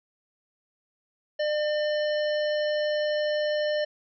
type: harmonic tone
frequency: 601 Hz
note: D5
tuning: 40 cents sharp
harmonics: 1 / 3 / 5 / 7 / 9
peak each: -24 / -34 / -38 / -41 / -43 dBFS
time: 1.39-3.85 s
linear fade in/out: 10 ms
effects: none